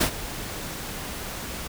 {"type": "noise with ADSR envelope", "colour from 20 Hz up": "pink", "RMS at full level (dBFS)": -19, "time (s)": [0, 1.68], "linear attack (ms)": 15, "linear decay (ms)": 83, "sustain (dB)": -15, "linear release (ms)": 14, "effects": []}